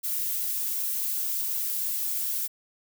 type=noise with flanger; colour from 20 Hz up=violet; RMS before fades=-29 dBFS; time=0.03-2.48 s; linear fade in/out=20 ms; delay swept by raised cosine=1.6 to 3 ms; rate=2.6 Hz; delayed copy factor=-0.5; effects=none